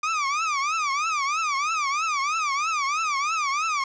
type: tone with vibrato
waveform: 30% pulse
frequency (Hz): 1200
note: D6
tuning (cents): +37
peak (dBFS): -20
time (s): 0.03-3.84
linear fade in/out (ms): 5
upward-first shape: triangle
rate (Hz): 3.1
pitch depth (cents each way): 200
effects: resampled to 16000 Hz + 8-bit